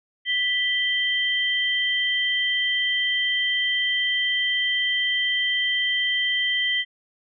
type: tone pair together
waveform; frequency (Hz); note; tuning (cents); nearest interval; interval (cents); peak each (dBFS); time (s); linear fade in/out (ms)
sine; 1975.5 / 3136; B6 / G7; 0 / 0; minor sixth; 800; -23; 0.25-6.85; 50
effects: none